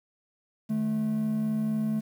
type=tone pair together; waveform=triangle; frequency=153.1 / 217.1 Hz; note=D#3 / A3; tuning=-28 / -23 cents; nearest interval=tritone; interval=605 cents; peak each=-32 / -23 dBFS; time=0.69-2.01 s; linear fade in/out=20 ms; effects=tanh soft clip ceiling -17 dBFS + 9-bit